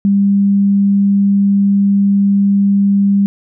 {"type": "tone", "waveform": "sine", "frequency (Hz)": 199.3, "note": "G3", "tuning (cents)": 29, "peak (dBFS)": -8, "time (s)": [0.05, 3.26], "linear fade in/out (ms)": 0, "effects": []}